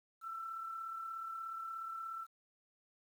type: tone with amplitude modulation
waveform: sine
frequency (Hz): 1336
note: E6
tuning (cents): +23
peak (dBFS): -39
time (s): 0.21-2.27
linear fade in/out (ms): 50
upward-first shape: sine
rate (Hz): 36.8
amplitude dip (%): 40
effects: 11-bit